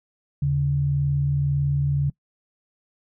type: tone pair together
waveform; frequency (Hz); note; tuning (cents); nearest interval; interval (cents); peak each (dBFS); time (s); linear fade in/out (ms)
sine; 79 / 140.85; D#2 / C#3; +27 / +28; minor seventh; 1001; -29 / -19; 0.42-2.1; 5
effects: noise-tail reverb RT60 0.1 s tail -23 dB re dry